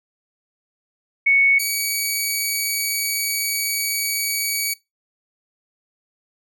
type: tone pair in turn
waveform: sine / 10% pulse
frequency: 2217 / 2264 Hz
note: C#7 / C#7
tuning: 0 / +36 cents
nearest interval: unison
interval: 36 cents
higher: second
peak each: -12 dBFS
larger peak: neither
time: 1.26-1.59 / 1.59-4.74 s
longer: second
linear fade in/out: 10 ms
effects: noise-tail reverb RT60 0.2 s tail -22 dB re dry